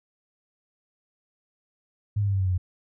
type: tone with pitch steps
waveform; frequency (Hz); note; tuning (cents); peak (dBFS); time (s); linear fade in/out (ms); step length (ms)
sine; 103.83 / 101.4 / 99.03 / 96.71 / 94.45 / 92.24 / 90.08; G#2 / G#2 / G2 / G2 / F#2 / F#2 / F#2; 0 / -41 / +18 / -23 / +36 / -5 / -46; -21; 2.16-2.58; 10; 60
effects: none